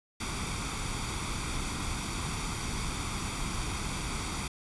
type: noise with comb filter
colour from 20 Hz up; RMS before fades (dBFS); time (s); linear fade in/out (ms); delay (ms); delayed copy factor
pink; -34; 0.2-4.48; 5; 0.86; +0.6
effects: resampled to 24000 Hz